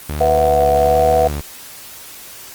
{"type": "tone with vibrato", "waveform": "sawtooth", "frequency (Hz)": 73.42, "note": "D2", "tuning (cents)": 0, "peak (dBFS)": -17, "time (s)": [0.09, 1.41], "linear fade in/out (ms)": 5, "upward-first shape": "sine", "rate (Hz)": 1.2, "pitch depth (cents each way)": 61}
{"type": "chord", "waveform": "sine", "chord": "B suspended fourth", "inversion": "none", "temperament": "just", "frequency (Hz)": [493.9, 658.5, 740.8], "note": ["B4", "E5", "F#5"], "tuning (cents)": [0, -2, 2], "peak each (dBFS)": -15, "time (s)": [0.2, 1.28], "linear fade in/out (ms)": 10}
{"effects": ["white hiss -36 dBFS RMS until 2.54 s", "Opus 24 kbps"]}